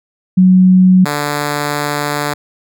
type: tone pair in turn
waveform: sine / 5% pulse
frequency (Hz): 185 / 146.45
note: F#3 / D3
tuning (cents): 0 / -5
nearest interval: major third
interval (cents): 405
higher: first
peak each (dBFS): -4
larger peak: neither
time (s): 0.37-1.05 / 1.05-2.34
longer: second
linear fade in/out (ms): 10
effects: none